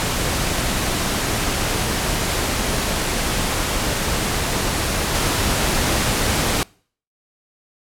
pink noise with level steps, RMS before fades -21 / -19 dBFS, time 0-6.63 s, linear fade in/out 0 ms, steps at 5.14 s, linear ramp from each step 5 ms, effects noise-tail reverb RT60 0.5 s tail -26 dB re dry + low-pass 12000 Hz 12 dB/octave

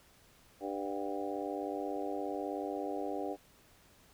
harmonic tone with a mistuned harmonic, 99 Hz, G2, 18 cents sharp, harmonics 3 / 4 / 5 / 6 / 7 / 8, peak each -40 / -41 / -42 / -43 / -43 / -44 dBFS, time 0.6-3.37 s, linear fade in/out 50 ms, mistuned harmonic 7, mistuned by +55 cents, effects pink hiss -63 dBFS RMS until 4.13 s

